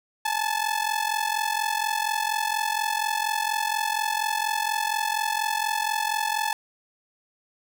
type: ring-modulated tone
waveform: sawtooth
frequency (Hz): 867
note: A5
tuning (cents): -26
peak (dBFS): -17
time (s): 0.25-6.53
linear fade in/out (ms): 2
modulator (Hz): 22.1
effects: none